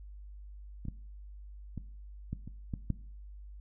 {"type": "clicks", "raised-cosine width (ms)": 5, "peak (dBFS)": [-28, -25, -25, -23, -30, -22, -18], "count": 7, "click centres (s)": [0.853, 0.884, 1.777, 2.33, 2.476, 2.738, 2.903], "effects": ["noise-tail reverb RT60 0.5 s tail -18 dB re dry", "added 50 Hz sine -45 dBFS peak until 3.6 s"]}